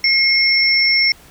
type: tone pair together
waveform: sine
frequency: 2150 / 5418 Hz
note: C7 / E8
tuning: +47 / +47 cents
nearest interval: octave + major third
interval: 1600 cents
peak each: -14 dBFS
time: 0.04-1.12 s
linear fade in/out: 2 ms
effects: pink hiss -45 dBFS RMS until 1.3 s